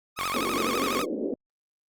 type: tone with vibrato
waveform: sawtooth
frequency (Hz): 1174.7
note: D6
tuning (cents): 0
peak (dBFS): -24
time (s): 0.16-1.06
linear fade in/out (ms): 50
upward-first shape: sine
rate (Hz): 12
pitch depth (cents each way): 160
type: click train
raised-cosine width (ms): 0.3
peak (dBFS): -14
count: 39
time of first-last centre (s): 0.19-1.014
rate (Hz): 46.1
type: band-pass noise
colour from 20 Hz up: pink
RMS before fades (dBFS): -30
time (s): 0.34-1.34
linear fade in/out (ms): 2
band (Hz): 230 to 530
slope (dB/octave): 48
effects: Opus 24 kbps